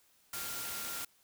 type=tone in noise; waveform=sine; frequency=1392 Hz; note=F6; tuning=6 cents flat; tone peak=-47 dBFS; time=0.33-1.05 s; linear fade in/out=5 ms; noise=white; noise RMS=-40 dBFS; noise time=0.33-1.05 s; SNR=-10 dB; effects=white hiss -68 dBFS RMS until 1.23 s